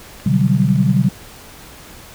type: click train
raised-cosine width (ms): 0.3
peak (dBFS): -24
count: 13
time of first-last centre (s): 0.2-1.039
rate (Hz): 14.3
type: chord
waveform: sine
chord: G major seventh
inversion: first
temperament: equal with one note detuned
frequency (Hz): 126.72 / 146.83 / 185 / 196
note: B2 / D3 / F#3 / G3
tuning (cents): +45 / 0 / 0 / 0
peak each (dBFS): -17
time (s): 0.26-1.09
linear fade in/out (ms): 5
effects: pink hiss -39 dBFS RMS until 2.14 s